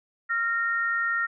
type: tone pair together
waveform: sine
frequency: 1384.4 / 1848 Hz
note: F6 / A#6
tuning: -16 / -16 cents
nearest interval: perfect fourth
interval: 500 cents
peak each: -26 dBFS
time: 0.29-1.27 s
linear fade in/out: 20 ms
effects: none